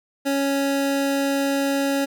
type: tone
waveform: 25% pulse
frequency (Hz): 277.2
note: C#4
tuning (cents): 0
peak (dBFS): -16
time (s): 0.25-2.06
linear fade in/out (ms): 20
effects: none